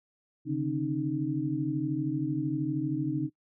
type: tone cluster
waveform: sine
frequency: 137.2 / 150.1 / 269.3 / 308.1 Hz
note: C#3 / D3 / C#4 / D#4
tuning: -17 / +38 / -50 / -17 cents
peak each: -33 / -36 / -35 / -30 dBFS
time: 0.45-3.3 s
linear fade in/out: 50 ms
effects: noise-tail reverb RT60 0.1 s tail -21 dB re dry